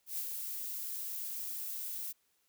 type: noise with ADSR envelope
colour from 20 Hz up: violet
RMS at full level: -36 dBFS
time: 0.06-2.13 s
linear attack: 120 ms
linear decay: 62 ms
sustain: -4 dB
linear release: 23 ms
effects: white hiss -75 dBFS RMS until 2.48 s

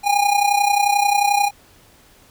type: tone with amplitude modulation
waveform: square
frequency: 814 Hz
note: G#5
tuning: 35 cents flat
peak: -12 dBFS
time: 0.03-1.51 s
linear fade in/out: 50 ms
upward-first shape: sine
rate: 31.3 Hz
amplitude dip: 70%
effects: pink hiss -51 dBFS RMS until 2.3 s

